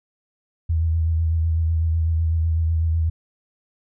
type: tone with vibrato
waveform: sine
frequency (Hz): 81.4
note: E2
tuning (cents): -21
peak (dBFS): -17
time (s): 0.69-3.1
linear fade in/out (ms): 10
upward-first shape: triangle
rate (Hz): 8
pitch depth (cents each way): 41
effects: none